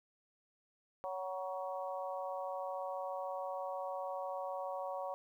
harmonic tone with a mistuned harmonic, 186.4 Hz, F#3, 13 cents sharp, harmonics 3 / 4 / 5 / 6, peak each -41 / -43 / -45 / -47 dBFS, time 1.04-5.14 s, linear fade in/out 0 ms, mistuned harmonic 5, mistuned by +26 cents, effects 12-bit

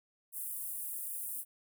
pink high-pass noise, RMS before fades -40 dBFS, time 0.32-1.45 s, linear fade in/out 50 ms, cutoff 9100 Hz, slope 48 dB/octave, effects none

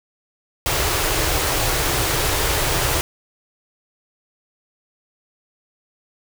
pink band-stop noise, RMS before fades -20 dBFS, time 0.66-3.01 s, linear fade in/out 0 ms, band 150 to 300 Hz, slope 48 dB/octave, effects none

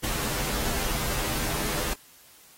pink noise with comb filter, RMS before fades -29 dBFS, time 0.03-1.94 s, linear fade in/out 10 ms, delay 11 ms, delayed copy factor -1, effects white hiss -54 dBFS RMS until 2.57 s + AAC 48 kbps

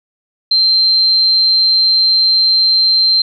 sine tone, 4136 Hz, C8, 21 cents flat, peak -8 dBFS, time 0.51-3.22 s, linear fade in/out 5 ms, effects none

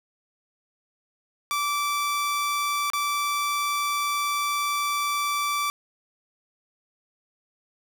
sawtooth tone with dropouts, 1163 Hz, D6, 17 cents flat, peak -20 dBFS, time 1.51-5.7 s, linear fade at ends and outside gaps 0 ms, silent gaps 2.901-2.934 s, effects none

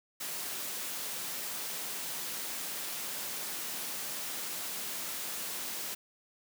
white high-pass noise, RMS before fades -38 dBFS, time 0.2-5.95 s, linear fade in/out 10 ms, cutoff 140 Hz, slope 24 dB/octave, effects none

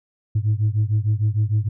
sine beating tone pair, 103.83 / 110.43 Hz, G#2 / A2, 0 / +7 cents, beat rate 6.6 Hz, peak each -18 / -19 dBFS, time 0.35-1.69 s, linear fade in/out 10 ms, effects tanh soft clip ceiling -13 dBFS

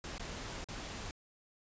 pink noise with dropouts, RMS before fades -43 dBFS, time 0.04-1.11 s, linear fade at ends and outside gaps 1 ms, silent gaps 0.181-0.196 / 0.643-0.686 s, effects resampled to 16000 Hz

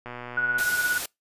click train, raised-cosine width 0.5 ms, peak -22 dBFS, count 68, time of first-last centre 0.06-0.609 s, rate 122 Hz
sine tone with tremolo, 1466 Hz, F#6, 16 cents flat, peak -20 dBFS, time 0.37-0.98 s, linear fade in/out 5 ms, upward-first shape sine, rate 17 Hz, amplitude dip 55%
white noise, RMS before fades -31 dBFS, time 0.58-1.06 s, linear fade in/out 5 ms
effects noise-tail reverb RT60 0.2 s tail -26 dB re dry + resampled to 32000 Hz

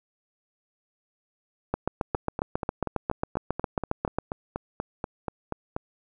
two click trains, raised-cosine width 1 ms, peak -11 / -15 dBFS, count 19 / 16, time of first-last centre 1.74-4.186 / 2.15-5.764 s, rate 7.36 / 4.15 Hz, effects none

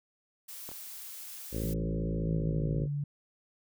blue noise, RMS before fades -44 dBFS, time 0.48-1.74 s, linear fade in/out 10 ms
clicks, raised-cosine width 1 ms, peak -29 / -35 dBFS, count 2, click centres 0.69 / 0.716 s
harmonic tone, 55 Hz, A1, in tune, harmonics 1 / 2 / 3 / 4 / 5 / 6 / 7 / 8 / 9 / 10, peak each -35 / -38 / -40 / -41 / -42 / -43 / -43 / -44 / -45 / -45 dBFS, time 1.51-2.88 s, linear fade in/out 50 ms
sine tone with pitch glide, 164.81 to 144.31 Hz, E3 to D3, 0 to -30 cents, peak -30 dBFS, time 1.64-3.04 s, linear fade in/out 5 ms, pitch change -230 cents, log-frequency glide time 2.18-2.88 s
effects none

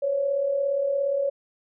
sine tone pair together, 523.3 / 560.5 Hz, C5 / C#5, 0 / +19 cents, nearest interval minor second, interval 119 cents, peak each -31 / -22 dBFS, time 0.02-1.3 s, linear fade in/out 10 ms, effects none

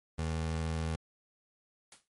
25% pulse tone, 80.6 Hz, E2, 38 cents flat, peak -28 dBFS, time 0.18-0.96 s, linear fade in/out 10 ms
white noise with exponential decay, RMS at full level -48 dBFS, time 1.92-2.08 s, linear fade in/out 2 ms, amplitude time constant 33 ms
effects MP3 48 kbps

